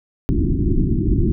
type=low-pass noise; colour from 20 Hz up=pink; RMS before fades=-17 dBFS; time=0.29-1.32 s; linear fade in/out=0 ms; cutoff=370 Hz; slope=96 dB/octave; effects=none